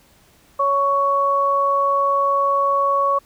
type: tone pair together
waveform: sine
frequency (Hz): 557.5 / 1115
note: C#5 / C#6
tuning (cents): +10 / +10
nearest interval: octave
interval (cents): 1200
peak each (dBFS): -21 / -16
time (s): 0.59-3.19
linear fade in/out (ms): 10
effects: pink hiss -54 dBFS RMS until 3.25 s